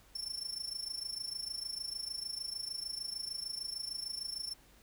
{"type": "tone with amplitude modulation", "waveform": "40% pulse", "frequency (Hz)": 5390, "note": "E8", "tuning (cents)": 38, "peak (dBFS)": -34, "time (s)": [0.15, 4.54], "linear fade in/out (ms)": 5, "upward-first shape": "sine", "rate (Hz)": 26.6, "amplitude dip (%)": 80, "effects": ["added 50 Hz sine -65 dBFS peak until 4.82 s", "pink hiss -63 dBFS RMS until 4.82 s"]}